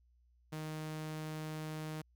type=tone; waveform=sawtooth; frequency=155.56 Hz; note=D#3; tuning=in tune; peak=-36 dBFS; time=0.52-2.02 s; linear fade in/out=10 ms; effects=added 60 Hz sine -66 dBFS peak until 2.15 s